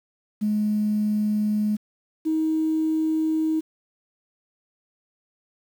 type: tone pair in turn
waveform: sine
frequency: 210.9 / 316 Hz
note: G#3 / D#4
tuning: +27 / +27 cents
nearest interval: perfect fifth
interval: 700 cents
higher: second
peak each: -19 dBFS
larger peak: neither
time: 0.41-1.77 / 2.25-3.61 s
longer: neither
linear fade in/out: 20 ms
effects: tanh soft clip ceiling -15 dBFS + 8-bit